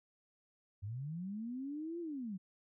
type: linear two-way sweep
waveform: sine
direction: up then down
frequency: 93.7 to 349.1 to 176.6 Hz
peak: -39 dBFS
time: 0.82-2.38 s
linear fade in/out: 20 ms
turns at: 2 s
effects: none